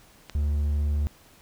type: click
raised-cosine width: 0.2 ms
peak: -21 dBFS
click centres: 0.297 s
type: tone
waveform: triangle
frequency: 73.42 Hz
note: D2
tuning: in tune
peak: -20 dBFS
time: 0.35-1.07 s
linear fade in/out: 0 ms
effects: pink hiss -55 dBFS RMS until 1.41 s